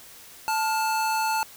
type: tone pair together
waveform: square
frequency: 880 / 1414.1 Hz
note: A5 / F6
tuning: 0 / +21 cents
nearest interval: minor sixth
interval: 821 cents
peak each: -24 / -32 dBFS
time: 0.48-1.43 s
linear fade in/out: 0 ms
effects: white hiss -47 dBFS RMS until 1.56 s